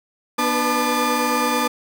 35% pulse tone cluster, 245 / 301.5 / 499.2 / 874 / 1203 Hz, B3 / D4 / B4 / A5 / D6, -14 / +46 / +19 / -12 / +41 cents, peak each -23 / -26 / -24 / -22 / -21 dBFS, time 0.38-1.68 s, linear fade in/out 10 ms, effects none

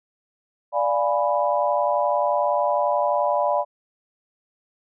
sine chord, D diminished seventh, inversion none, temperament equal, 587.3 / 698.5 / 830.6 / 987.8 Hz, D5 / F5 / Ab5 / Cb6, 0 / 0 / 0 / 0 cents, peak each -22 / -25 / -26 / -24 dBFS, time 0.72-3.65 s, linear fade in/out 50 ms, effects none

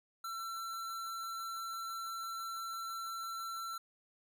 square tone, 1347 Hz, E6, 37 cents sharp, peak -40 dBFS, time 0.24-3.78 s, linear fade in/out 5 ms, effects none

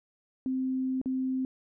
sine tone with dropouts, 260.4 Hz, C4, 8 cents flat, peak -27 dBFS, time 0.46-1.45 s, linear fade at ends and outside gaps 1 ms, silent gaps 1.015-1.058 s, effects none

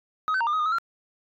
sine tone with pitch steps, 1263 / 1527 / 927 / 1202 / 1262 / 1220 / 1283 / 1374 Hz, D#6 / G6 / A#5 / D6 / D#6 / D#6 / E6 / F6, +26 / -46 / -10 / +40 / +24 / -34 / -47 / -29 cents, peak -19 dBFS, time 0.28-0.784 s, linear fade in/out 0 ms, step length 63 ms, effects tanh soft clip ceiling -21 dBFS

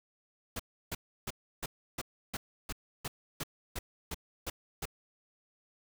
pink noise bursts, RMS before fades -37 dBFS, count 13, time 0.56-4.855 s, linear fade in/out 5 ms, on 35 ms, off 320 ms, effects none

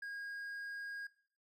triangle tone, 1632 Hz, G#6, 31 cents flat, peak -40 dBFS, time 0.02-1.07 s, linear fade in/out 5 ms, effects noise-tail reverb RT60 0.5 s tail -18 dB re dry

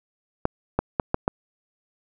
clicks, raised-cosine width 1 ms, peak -6 dBFS, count 5, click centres 0.454 / 0.79 / 0.998 / 1.144 / 1.279 s, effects none

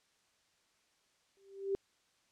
sine tone with exponential growth, 392 Hz, G4, in tune, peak -28 dBFS, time 1.37-1.75 s, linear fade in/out 0 ms, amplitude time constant 82 ms, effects white hiss -73 dBFS RMS until 2.31 s + low-pass 7000 Hz 12 dB/octave

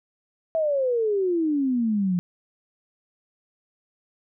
sine exponential sweep, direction down, 659.3 to 172.7 Hz, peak -20 dBFS, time 0.55-2.19 s, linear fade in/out 0 ms, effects none

